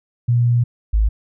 sine tone pair in turn, 120 / 53.45 Hz, B2 / A1, -49 / -49 cents, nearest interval octave + major second, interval 1400 cents, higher first, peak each -12 dBFS, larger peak neither, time 0.28-0.64 / 0.93-1.09 s, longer first, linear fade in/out 10 ms, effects none

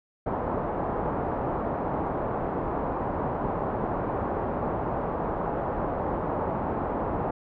white low-pass noise, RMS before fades -29 dBFS, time 0.26-7.31 s, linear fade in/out 5 ms, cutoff 950 Hz, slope 24 dB/octave, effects none

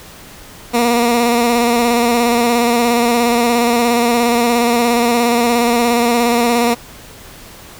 15% pulse tone with vibrato, 237.3 Hz, A#3, 31 cents sharp, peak -5 dBFS, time 0.73-6.75 s, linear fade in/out 20 ms, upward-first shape square, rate 17 Hz, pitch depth 28 cents each way, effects pink hiss -37 dBFS RMS until 7.79 s

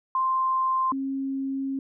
sine tone pair in turn, 1046.5 / 270.2 Hz, C6 / C#4, 0 / -44 cents, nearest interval octave + major seventh, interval 2344 cents, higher first, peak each -21 / -26 dBFS, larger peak first, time 0.15-0.92 / 0.92-1.79 s, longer second, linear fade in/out 2 ms, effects none

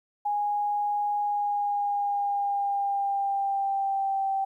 sine tone with pitch glide, 825 to 778.7 Hz, G#5 to G5, -12 to -12 cents, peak -24 dBFS, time 0.25-4.45 s, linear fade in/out 10 ms, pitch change -100 cents, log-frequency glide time 1.2-4.32 s, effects 11-bit

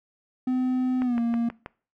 triangle tone with pitch glide, 254.9 to 233.7 Hz, C4 to A#3, -45 to +5 cents, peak -20 dBFS, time 0.47-1.49 s, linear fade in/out 5 ms, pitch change -150 cents, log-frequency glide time 1.02-1.19 s
click train, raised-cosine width 0.5 ms, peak -20 dBFS, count 5, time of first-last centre 1.02-1.661 s, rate 6.24 Hz
effects noise-tail reverb RT60 0.4 s tail -22 dB re dry

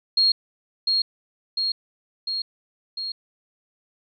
sine tone with echo, 4266 Hz, C8, 33 cents sharp, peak -15 dBFS, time 0.17-0.32 s, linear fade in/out 5 ms, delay 700 ms, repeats 4, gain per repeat -3 dB, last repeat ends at 3.12 s, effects none

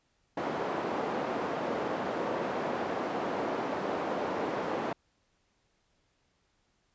white band-pass noise, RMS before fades -33 dBFS, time 0.37-4.93 s, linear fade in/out 5 ms, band 240 to 730 Hz, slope 12 dB/octave, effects pink hiss -73 dBFS RMS until 6.94 s + resampled to 16000 Hz

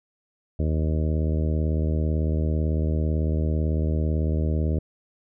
harmonic tone, 78 Hz, D#2, 5 cents sharp, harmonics 1 / 2 / 3 / 4 / 5 / 6 / 7 / 8, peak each -22 / -28 / -32 / -34 / -36 / -38 / -39 / -40 dBFS, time 0.59-4.79 s, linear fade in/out 5 ms, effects none

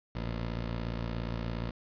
15% pulse tone pair together, 57.15 / 121 Hz, A#1 / B2, -34 / -35 cents, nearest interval octave + minor second, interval 1299 cents, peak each -27 / -37 dBFS, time 0.15-1.71 s, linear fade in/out 5 ms, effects resampled to 11025 Hz

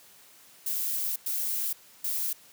violet noise bursts at uneven times, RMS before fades -30 dBFS, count 3, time 0.66-1.16 / 1.26-1.73 / 2.04-2.33 s, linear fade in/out 5 ms, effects white hiss -55 dBFS RMS until 2.52 s + high-pass 100 Hz 12 dB/octave

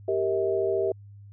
sine chord, E diminished, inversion first, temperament equal with one note detuned, 392 / 466.2 / 642.3 Hz, G4 / Bb4 / E5, 0 / 0 / -45 cents, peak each -25 / -29 / -28 dBFS, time 0.08-0.92 s, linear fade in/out 5 ms, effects added 101 Hz sine -44 dBFS peak until 1.32 s

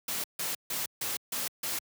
white noise bursts, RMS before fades -33 dBFS, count 6, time 0.08-1.79 s, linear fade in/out 5 ms, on 160 ms, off 150 ms, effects high-pass 100 Hz 12 dB/octave

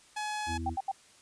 sawtooth tone, 846 Hz, G#5, 32 cents sharp, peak -29 dBFS, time 0.16-0.58 s, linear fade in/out 10 ms
harmonic tone, 82.41 Hz, E2, in tune, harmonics 1 / 3 / 4, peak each -35 / -40 / -41 dBFS, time 0.46-0.77 s, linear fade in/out 50 ms
sine tone bursts, 780 Hz, G5, 9 cents flat, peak -28 dBFS, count 3, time 0.66-0.916 s, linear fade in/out 5 ms, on 36 ms, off 74 ms
effects white hiss -59 dBFS RMS until 1.21 s + resampled to 22050 Hz

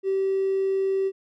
triangle tone with hard clipping, 386.4 Hz, G4, 25 cents flat, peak -21 dBFS, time 0.03-1.12 s, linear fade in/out 50 ms, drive 3 dB, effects none

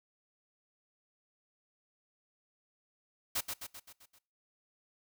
white noise with echo, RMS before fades -33 dBFS, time 3.35-3.41 s, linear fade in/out 10 ms, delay 130 ms, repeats 6, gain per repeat -5 dB, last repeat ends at 4.19 s, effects noise-tail reverb RT60 0.4 s tail -23 dB re dry

